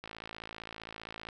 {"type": "click train", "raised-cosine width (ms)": 0.3, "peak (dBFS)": -26, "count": 70, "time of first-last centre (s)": [0.04, 1.288], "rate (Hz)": 55.3, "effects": []}